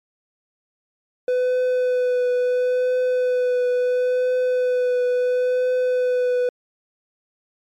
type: tone with vibrato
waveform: triangle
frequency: 500 Hz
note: B4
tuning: 21 cents sharp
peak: -15 dBFS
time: 1.28-6.49 s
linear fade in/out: 2 ms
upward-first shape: triangle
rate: 0.73 Hz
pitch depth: 18 cents each way
effects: MP3 96 kbps